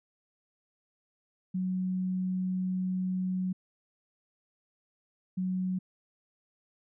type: tone bursts at uneven times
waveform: sine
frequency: 185 Hz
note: F#3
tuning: in tune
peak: -28 dBFS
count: 2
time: 1.54-3.53 / 5.37-5.79 s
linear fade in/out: 10 ms
effects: none